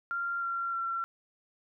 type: tone with pitch steps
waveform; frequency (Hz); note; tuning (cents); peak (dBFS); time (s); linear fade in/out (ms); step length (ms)
sine; 1387 / 1372.7 / 1358.5; F6 / F6 / F6; -12 / -30 / -48; -30; 0.11-1.04; 0; 310
effects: none